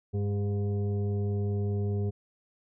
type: tone with frequency modulation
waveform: sine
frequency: 100 Hz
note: G2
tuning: 35 cents sharp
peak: -26 dBFS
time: 0.13-2.11 s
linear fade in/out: 20 ms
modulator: 305 Hz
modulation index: 0.71
effects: none